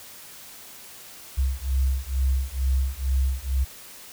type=beating tone pair; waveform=sine; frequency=65 / 67.2 Hz; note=C2 / C2; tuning=-11 / +47 cents; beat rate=2.2 Hz; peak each=-24 dBFS; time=1.37-3.65 s; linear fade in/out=20 ms; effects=white hiss -44 dBFS RMS until 4.12 s